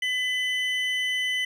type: tone pair together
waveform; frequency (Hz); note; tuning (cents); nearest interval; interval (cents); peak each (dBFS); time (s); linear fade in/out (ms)
triangle; 2008 / 3016; B6 / F#7; +28 / +32; perfect fifth; 704; -24 / -27; 0.02-1.45; 5
effects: none